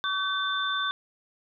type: tone cluster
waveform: sine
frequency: 1139 / 1531 / 3551 Hz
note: C#6 / G6 / A7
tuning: +47 / -41 / +15 cents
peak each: -30 dBFS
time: 0.04-0.91 s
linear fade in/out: 0 ms
effects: none